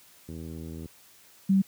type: click train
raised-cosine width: 3 ms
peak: -27 dBFS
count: 47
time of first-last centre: 0.29-0.858 s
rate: 81 Hz
type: tone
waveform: sine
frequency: 193.2 Hz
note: G3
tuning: 25 cents flat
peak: -18 dBFS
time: 1.49-1.62 s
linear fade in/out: 10 ms
effects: white hiss -56 dBFS RMS until 1.67 s + high-pass 60 Hz 12 dB/octave